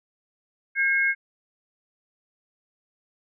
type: tone pair together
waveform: sine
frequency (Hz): 1606.4 / 2168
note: G6 / C#7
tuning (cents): +42 / -39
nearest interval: perfect fourth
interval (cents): 519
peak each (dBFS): -22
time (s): 0.75-1.15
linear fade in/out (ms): 50
effects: none